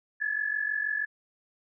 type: tone pair together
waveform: sine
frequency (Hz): 1681.7 / 1728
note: G#6 / A6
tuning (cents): +21 / -32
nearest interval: unison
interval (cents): 47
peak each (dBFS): -31 / -29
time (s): 0.2-1.06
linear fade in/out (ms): 20
effects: none